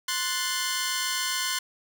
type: chord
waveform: 10% pulse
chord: F# diminished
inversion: second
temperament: equal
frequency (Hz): 1046.5 / 1480 / 1760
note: C6 / F#6 / A6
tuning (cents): 0 / 0 / 0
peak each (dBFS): -21 / -22 / -24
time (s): 0.08-1.59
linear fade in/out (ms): 5
effects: none